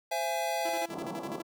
square chord, C augmented, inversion none, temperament equal with one note detuned, 523.3 / 673.1 / 830.6 Hz, C5 / E5 / G#5, 0 / +36 / 0 cents, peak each -38 / -33 / -34 dBFS, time 0.11-0.86 s, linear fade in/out 10 ms
sawtooth tone with tremolo, 334.6 Hz, E4, 26 cents sharp, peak -33 dBFS, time 0.65-1.42 s, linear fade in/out 5 ms, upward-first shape square, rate 12 Hz, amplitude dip 70%
pink band-pass noise, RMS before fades -39 dBFS, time 0.88-1.43 s, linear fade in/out 50 ms, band 140 to 1100 Hz, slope 48 dB/octave
effects none

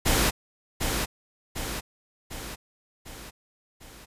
pink noise with echo, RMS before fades -22 dBFS, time 0.05-0.31 s, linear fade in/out 20 ms, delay 750 ms, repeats 5, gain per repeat -5 dB, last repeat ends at 4.06 s, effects resampled to 32000 Hz

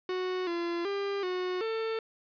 45% pulse tone with pitch steps, 368.3 / 342.4 / 399.1 / 365.3 / 446.9 Hz, F#4 / F4 / G4 / F#4 / A4, -8 / -34 / +31 / -22 / +27 cents, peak -30 dBFS, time 0.09-1.99 s, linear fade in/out 2 ms, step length 380 ms, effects resampled to 11025 Hz + 10-bit

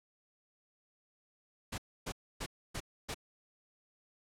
pink noise bursts, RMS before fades -39 dBFS, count 5, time 1.72-3.145 s, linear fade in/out 10 ms, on 61 ms, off 280 ms, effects low-pass 10000 Hz 12 dB/octave

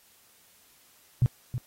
sine tone with echo, 123.9 Hz, B2, 6 cents sharp, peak -17 dBFS, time 1.22-1.26 s, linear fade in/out 0 ms, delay 320 ms, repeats 1, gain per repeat -10 dB, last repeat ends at 1.58 s, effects white hiss -60 dBFS RMS until 1.66 s + AAC 48 kbps

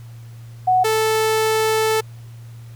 sine / sawtooth tone pair in turn, 740 / 438.8 Hz, F#5 / A4, 0 / -5 cents, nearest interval major sixth, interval 905 cents, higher first, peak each -12 dBFS, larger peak neither, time 0.67-0.84 / 0.84-2.01 s, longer second, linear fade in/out 10 ms, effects added 116 Hz sine -35 dBFS peak until 2.75 s + pink hiss -52 dBFS RMS until 2.75 s

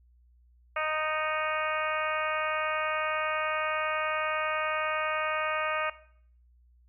harmonic tone with a mistuned harmonic, 310 Hz, D#4, 6 cents flat, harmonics 2 / 3 / 4 / 5 / 6 / 7 / 8 / 9, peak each -33 / -39 / -32 / -37 / -39 / -37 / -38 / -43 dBFS, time 0.76-5.9 s, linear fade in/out 5 ms, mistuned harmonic 7, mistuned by +33 cents, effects noise-tail reverb RT60 0.6 s tail -17 dB re dry + added 60 Hz sine -58 dBFS peak until 6.88 s

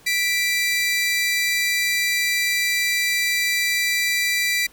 sawtooth tone pair together, 1975.3 / 2349 Hz, B6 / D7, 0 / 0 cents, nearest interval minor third, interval 300 cents, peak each -18 / -19 dBFS, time 0.06-4.67 s, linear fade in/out 10 ms, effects pink hiss -51 dBFS RMS until 4.72 s

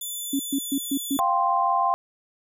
5% pulse tone with pitch glide, 3500 to 3466 Hz, A7 to A7, -10 to -27 cents, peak -23 dBFS, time 0.01-1.2 s, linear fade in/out 5 ms, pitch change -17 cents, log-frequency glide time 0.17-1 s
sine tone bursts, 274.7 Hz, C#4, 16 cents flat, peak -21 dBFS, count 5, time 0.33-1.17 s, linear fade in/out 5 ms, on 64 ms, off 130 ms
sine chord, F suspended second, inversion none, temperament equal, 698.5 / 784 / 1046.5 Hz, F5 / G5 / C6, 0 / 0 / 0 cents, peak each -25 / -24 / -22 dBFS, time 1.19-1.94 s, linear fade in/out 0 ms
effects none

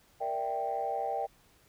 sine chord, E half-diminished seventh, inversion second, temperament equal, 466.2 / 587.3 / 659.3 / 784 Hz, Bb4 / D5 / E5 / G5, 0 / 0 / 0 / 0 cents, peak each -38 / -37 / -37 / -32 dBFS, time 0.2-1.27 s, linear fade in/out 20 ms, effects tanh soft clip ceiling -22 dBFS + pink hiss -64 dBFS RMS until 1.68 s

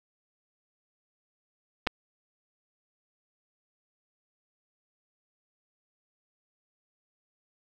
clicks, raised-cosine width 0.3 ms, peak -16 / -9 dBFS, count 2, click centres 1.868 / 1.872 s, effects none

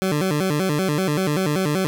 20% pulse tone with vibrato, 167.7 Hz, E3, 30 cents sharp, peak -14 dBFS, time 0.02-1.87 s, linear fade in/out 0 ms, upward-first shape square, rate 5.2 Hz, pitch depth 210 cents each way, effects none

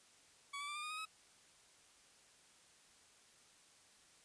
20% pulse tone with pitch steps, 1130 / 1153.7 / 1178 / 1202.7 / 1228 / 1253.8 / 1280.2 Hz, C#6 / D6 / D6 / D6 / D#6 / D#6 / D#6, +33 / -31 / +5 / +41 / -23 / +13 / +49 cents, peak -38 dBFS, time 0.53-1.055 s, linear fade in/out 10 ms, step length 75 ms, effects white hiss -66 dBFS RMS until 4.24 s + resampled to 22050 Hz

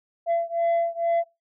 sine beating tone pair, 676 / 678.2 Hz, E5 / E5, +43 / +49 cents, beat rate 2.2 Hz, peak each -22 / -23 dBFS, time 0.26-1.24 s, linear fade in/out 50 ms, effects noise-tail reverb RT60 0.2 s tail -18 dB re dry + tanh soft clip ceiling -18 dBFS

